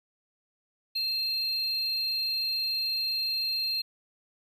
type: tone pair together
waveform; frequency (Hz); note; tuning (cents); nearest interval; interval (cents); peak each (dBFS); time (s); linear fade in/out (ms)
triangle; 2637 / 4191; E7 / C8; 0 / +2; minor sixth; 802; -38 / -26; 0.95-3.82; 10
effects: 11-bit